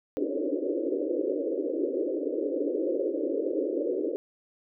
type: band-pass noise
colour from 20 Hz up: pink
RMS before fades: -29 dBFS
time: 0.17-4.16 s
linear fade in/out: 0 ms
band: 280 to 560 Hz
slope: 96 dB/octave
effects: none